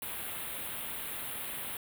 white band-stop noise, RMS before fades -39 dBFS, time 0.02-1.77 s, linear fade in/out 2 ms, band 3700 to 9100 Hz, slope 48 dB/octave, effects none

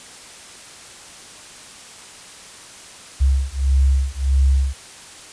sine beating tone pair, 66.8 / 68.4 Hz, C2 / C#2, +36 / -23 cents, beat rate 1.6 Hz, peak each -17 dBFS, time 3.2-4.74 s, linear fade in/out 20 ms, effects white hiss -40 dBFS RMS until 5.32 s + resampled to 22050 Hz

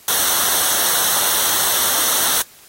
white noise with comb filter, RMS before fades -17 dBFS, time 0.08-2.42 s, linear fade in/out 2 ms, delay 0.41 ms, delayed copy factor -0.65, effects white hiss -46 dBFS RMS until 2.68 s + AAC 48 kbps

